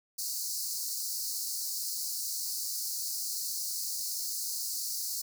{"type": "high-pass noise", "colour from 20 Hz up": "pink", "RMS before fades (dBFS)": -35, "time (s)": [0.18, 5.22], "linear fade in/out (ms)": 10, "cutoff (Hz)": 4300, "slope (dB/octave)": 96, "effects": []}